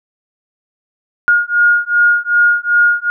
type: beating tone pair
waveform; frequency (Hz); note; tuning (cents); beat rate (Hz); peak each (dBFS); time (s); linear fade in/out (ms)
sine; 1427 / 1429.6; F6 / F6; +37 / +40; 2.6; -12; 1.28-3.1; 0
effects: none